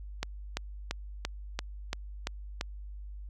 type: click train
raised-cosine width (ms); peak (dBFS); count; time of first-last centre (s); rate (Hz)
0.2; -14; 8; 0.23-2.611; 2.94
effects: added 50 Hz sine -40 dBFS peak until 3.29 s